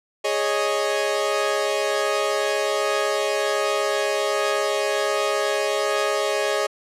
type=chord; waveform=sawtooth; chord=Ab suspended fourth; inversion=none; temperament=equal; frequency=415.3 / 554.4 / 622.3 Hz; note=Ab4 / Db5 / Eb5; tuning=0 / 0 / 0 cents; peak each=-21 dBFS; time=0.24-6.67 s; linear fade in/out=10 ms; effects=low-pass 9000 Hz 12 dB/octave